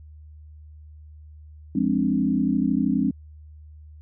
sine chord, D half-diminished seventh, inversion first, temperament equal, 174.61 / 207.7 / 261.6 / 293.7 Hz, F3 / Ab3 / C4 / D4, 0 / 0 / 0 / 0 cents, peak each -27 / -24 / -23 / -26 dBFS, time 1.75-3.11 s, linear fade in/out 5 ms, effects added 76 Hz sine -42 dBFS peak until 4.01 s

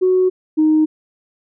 sine tone pair in turn, 370 / 310.5 Hz, F#4 / D#4, 0 / -3 cents, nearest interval minor third, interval 303 cents, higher first, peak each -10 / -9 dBFS, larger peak second, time 0.01-0.3 / 0.57-0.86 s, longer neither, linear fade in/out 20 ms, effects tanh soft clip ceiling -6 dBFS

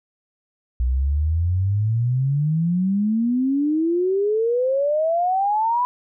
sine exponential sweep, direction up, 60 to 1000 Hz, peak -17 dBFS, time 0.8-5.85 s, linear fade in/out 0 ms, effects none

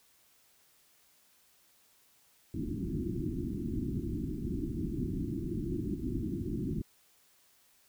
white low-pass noise, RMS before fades -35 dBFS, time 2.54-6.82 s, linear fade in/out 2 ms, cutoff 360 Hz, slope 96 dB/octave, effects white hiss -66 dBFS RMS until 7.88 s

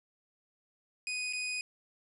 sawtooth tone with dropouts, 2489 Hz, D#7, in tune, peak -30 dBFS, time 1.07-1.61 s, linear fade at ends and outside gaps 1 ms, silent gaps 1.327-1.333 s, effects resampled to 24000 Hz + 11-bit

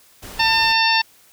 pink noise, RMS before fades -36 dBFS, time 0.22-0.73 s, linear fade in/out 10 ms
harmonic tone, 899 Hz, A5, 37 cents sharp, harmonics 1 / 2 / 3 / 4 / 5 / 6, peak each -19 / -21 / -20 / -24 / -22 / -24 dBFS, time 0.39-1.02 s, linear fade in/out 10 ms
effects white hiss -52 dBFS RMS until 1.32 s

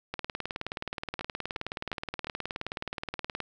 two click trains, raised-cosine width 0.3 ms, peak -17 / -19 dBFS, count 63 / 4, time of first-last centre 0.14-3.403 / 1.21-2.27 s, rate 19 / 2.83 Hz, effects none

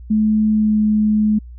sine tone with pitch glide, 215.1 to 213 Hz, A3 to G#3, -39 to +44 cents, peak -12 dBFS, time 0.1-1.39 s, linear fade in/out 10 ms, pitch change -17 cents, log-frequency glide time 0.51-0.79 s, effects added 60 Hz sine -33 dBFS peak until 1.58 s

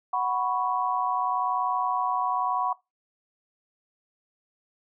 sine chord, F# suspended fourth, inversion none, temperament equal, 740 / 987.8 / 1108.7 Hz, F#5 / B5 / C#6, 0 / 0 / 0 cents, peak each -28 dBFS, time 0.13-2.73 s, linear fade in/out 5 ms, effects noise-tail reverb RT60 0.2 s tail -20 dB re dry

